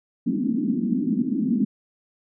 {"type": "band-pass noise", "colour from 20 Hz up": "pink", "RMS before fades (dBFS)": -23, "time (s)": [0.26, 1.65], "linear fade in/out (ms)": 10, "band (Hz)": [200, 280], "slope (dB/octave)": 48, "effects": []}